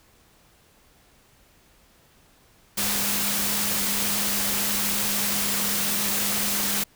sine tone in noise, 203.1 Hz, G#3, 38 cents flat, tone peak -34 dBFS, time 2.77-6.84 s, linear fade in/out 10 ms, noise white, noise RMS -25 dBFS, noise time 2.77-6.84 s, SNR -12 dB, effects pink hiss -58 dBFS RMS until 6.95 s

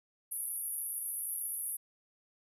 white band-pass noise, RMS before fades -38 dBFS, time 0.31-1.77 s, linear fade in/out 10 ms, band 10000 to 12000 Hz, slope 96 dB/octave, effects none

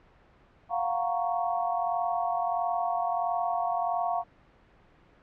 sine chord, Gb major seventh, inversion third, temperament equal, 698.5 / 740 / 932.3 / 1108.7 Hz, F5 / Gb5 / Bb5 / Db6, 0 / 0 / 0 / 0 cents, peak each -28 / -33 / -34 / -34 dBFS, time 0.69-4.24 s, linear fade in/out 50 ms, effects pink hiss -59 dBFS RMS until 5.22 s + low-pass 2000 Hz 12 dB/octave

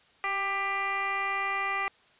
sine tone with frequency modulation, 1582 Hz, G6, 15 cents sharp, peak -27 dBFS, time 0.24-1.88 s, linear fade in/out 0 ms, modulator 398 Hz, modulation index 2.2, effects white hiss -61 dBFS RMS until 2.19 s + resampled to 8000 Hz

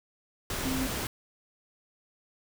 sine tone in noise, 261.6 Hz, C4, in tune, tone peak -30 dBFS, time 0.65-0.87 s, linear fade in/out 2 ms, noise pink, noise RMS -33 dBFS, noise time 0.5-1.07 s, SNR 0 dB, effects none

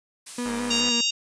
blue noise, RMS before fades -35 dBFS, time 0.26-0.81 s, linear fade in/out 10 ms
35% pulse tone with vibrato, 240 Hz, B3, 49 cents flat, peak -25 dBFS, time 0.38-1.01 s, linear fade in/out 5 ms, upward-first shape square, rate 4.7 Hz, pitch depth 26 cents each way
click train, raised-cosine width 0.5 ms, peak -20 dBFS, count 45, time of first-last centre 0.46-0.887 s, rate 103 Hz
harmonic tone, 932.3 Hz, A#5, in tune, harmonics 3 / 4 / 5 / 6 / 7 / 8, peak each -25 / -27 / -29 / -31 / -32 / -33 dBFS, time 0.7-1.11 s, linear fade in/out 10 ms
effects resampled to 22050 Hz

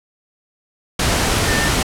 sine tone in noise, 1798 Hz, A6, 37 cents sharp, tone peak -21 dBFS, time 1.48-1.69 s, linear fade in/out 5 ms, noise pink, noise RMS -17 dBFS, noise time 0.99-1.83 s, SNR -7 dB, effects low-pass 10000 Hz 12 dB/octave

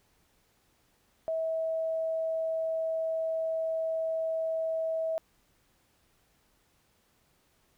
sine tone, 647 Hz, E5, 32 cents flat, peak -28 dBFS, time 1.28-5.18 s, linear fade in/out 0 ms, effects pink hiss -69 dBFS RMS until 7.77 s

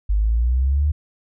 sine exponential sweep, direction up, 49.53 to 76.4 Hz, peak -15 dBFS, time 0.09-0.92 s, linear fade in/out 10 ms, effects none

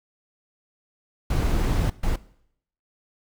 brown noise bursts at uneven times, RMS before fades -22 dBFS, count 2, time 1.3-1.9 / 2.03-2.16 s, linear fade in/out 5 ms, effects noise-tail reverb RT60 0.7 s tail -19 dB re dry

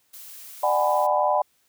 blue noise, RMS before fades -42 dBFS, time 0.13-1.07 s, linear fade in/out 10 ms
sine chord, G# half-diminished seventh, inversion second, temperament just, 598 / 747.5 / 830.6 / 996.7 Hz, D5 / F#5 / G#5 / B5, +31 / +17 / 0 / +16 cents, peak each -23 / -24 / -25 / -24 dBFS, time 0.63-1.42 s, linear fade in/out 5 ms
effects white hiss -66 dBFS RMS until 1.68 s

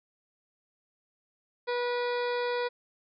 harmonic tone, 486.7 Hz, B4, 25 cents flat, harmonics 1 / 2 / 3 / 4 / 5 / 7 / 8 / 9 / 10, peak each -29 / -35 / -39 / -41 / -43 / -46 / -47 / -48 / -49 dBFS, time 1.67-2.69 s, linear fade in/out 20 ms, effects none

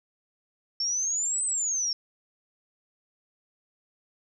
sine exponential two-way sweep, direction up then down, 5400 to 8260 to 5400 Hz, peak -25 dBFS, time 0.8-1.93 s, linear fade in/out 2 ms, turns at 1.45 s, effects none

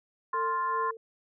harmonic tone, 349.2 Hz, F4, in tune, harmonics 3 / 4 / 5, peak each -27 / -39 / -40 dBFS, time 0.33-0.91 s, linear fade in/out 5 ms
sine tone with tremolo, 450 Hz, A4, 39 cents sharp, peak -33 dBFS, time 0.34-0.97 s, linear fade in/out 2 ms, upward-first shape sine, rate 2.6 Hz, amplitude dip 80%
effects none

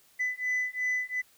sine beating tone pair, 2000 / 2002.8 Hz, B6 / B6, +21 / +24 cents, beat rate 2.8 Hz, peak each -29 dBFS, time 0.19-1.22 s, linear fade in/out 20 ms, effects tanh soft clip ceiling -24 dBFS + white hiss -62 dBFS RMS until 1.37 s

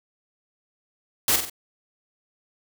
white noise with echo, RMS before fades -20 dBFS, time 1.28-1.36 s, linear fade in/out 2 ms, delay 46 ms, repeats 3, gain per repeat -6 dB, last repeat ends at 1.498 s, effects none

